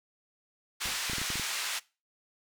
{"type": "band-pass noise", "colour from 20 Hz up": "pink", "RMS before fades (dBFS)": -34, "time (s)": [0.8, 1.8], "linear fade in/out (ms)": 20, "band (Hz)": [1600, 9100], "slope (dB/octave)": 12}
{"type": "noise with exponential decay", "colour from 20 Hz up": "pink", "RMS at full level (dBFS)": -35, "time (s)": [0.85, 1.04], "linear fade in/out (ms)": 5, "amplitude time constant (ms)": 41}
{"type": "clicks", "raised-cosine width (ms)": 3, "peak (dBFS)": -26, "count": 7, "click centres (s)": [1.098, 1.133, 1.183, 1.216, 1.303, 1.356, 1.397]}
{"effects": ["noise-tail reverb RT60 0.3 s tail -22 dB re dry"]}